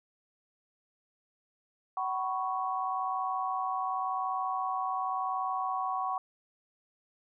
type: chord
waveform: sine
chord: F# suspended fourth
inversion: none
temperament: equal with one note detuned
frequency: 754.2 / 987.8 / 1108.7 Hz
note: F#5 / B5 / C#6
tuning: +33 / 0 / 0 cents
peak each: -33 / -37 / -33 dBFS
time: 1.97-6.18 s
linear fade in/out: 2 ms
effects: none